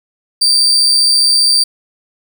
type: tone with amplitude modulation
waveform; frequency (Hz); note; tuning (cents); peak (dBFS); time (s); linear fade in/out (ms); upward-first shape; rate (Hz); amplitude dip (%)
35% pulse; 4673; D8; -9; -5; 0.41-1.64; 10; sine; 135; 40
effects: none